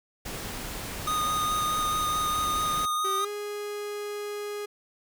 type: noise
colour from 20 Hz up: pink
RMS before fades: -36 dBFS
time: 0.25-2.86 s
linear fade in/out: 10 ms
type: tone with vibrato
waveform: square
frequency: 1235 Hz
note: D#6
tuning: 13 cents flat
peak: -26 dBFS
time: 1.07-3.25 s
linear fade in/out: 5 ms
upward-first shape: sine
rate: 4.7 Hz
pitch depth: 12 cents each way
type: tone with pitch glide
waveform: 45% pulse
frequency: 386 to 413.7 Hz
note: G4 to G#4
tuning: -27 to -7 cents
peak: -32 dBFS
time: 3.04-4.66 s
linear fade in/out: 10 ms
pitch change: +120 cents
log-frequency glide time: 3.18-3.28 s
effects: none